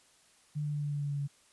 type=tone with pitch steps; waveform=sine; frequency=149 / 147.97 / 146.95 / 145.93 / 144.93 / 143.92 / 142.93 / 141.94 Hz; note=D3 / D3 / D3 / D3 / D3 / D3 / D3 / C#3; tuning=+25 / +13 / +1 / -11 / -23 / -35 / -47 / +41 cents; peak=-31 dBFS; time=0.55-1.278 s; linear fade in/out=20 ms; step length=91 ms; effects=white hiss -64 dBFS RMS until 1.52 s + resampled to 24000 Hz